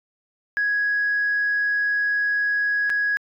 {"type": "tone with dropouts", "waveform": "sine", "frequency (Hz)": 1664, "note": "G#6", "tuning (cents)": 3, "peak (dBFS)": -18, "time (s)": [0.57, 3.17], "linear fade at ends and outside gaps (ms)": 0, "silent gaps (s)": [2.896, 2.901], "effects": ["tanh soft clip ceiling -15 dBFS"]}